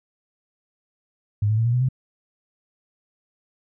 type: tone with pitch steps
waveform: sine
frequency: 103.83 / 108.61 / 113.62 / 118.86 / 124.33 / 130.06 Hz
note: G#2 / A2 / A#2 / A#2 / B2 / C3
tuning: 0 / -22 / -44 / +34 / +12 / -10 cents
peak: -17 dBFS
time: 1.42-1.888 s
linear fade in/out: 5 ms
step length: 78 ms
effects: none